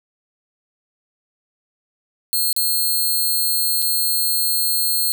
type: tone with dropouts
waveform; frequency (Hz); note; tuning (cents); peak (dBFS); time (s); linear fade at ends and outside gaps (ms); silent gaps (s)
10% pulse; 4275; C8; +36; -10; 2.33-5.12; 0; 2.528-2.564 / 3.82-3.824
effects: none